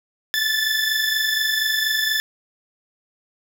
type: tone pair together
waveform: 20% pulse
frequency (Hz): 1735.8 / 1760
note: A6 / A6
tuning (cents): -24 / 0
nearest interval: unison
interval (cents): 24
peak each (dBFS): -17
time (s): 0.34-2.2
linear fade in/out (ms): 0
effects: 7-bit